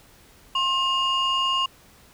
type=tone pair together; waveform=sine; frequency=1065.2 / 2840 Hz; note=C6 / F7; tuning=+31 / +28 cents; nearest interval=octave + perfect fourth; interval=1697 cents; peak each=-21 / -21 dBFS; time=0.55-1.66 s; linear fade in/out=5 ms; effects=tanh soft clip ceiling -17 dBFS + pink hiss -53 dBFS RMS until 2.13 s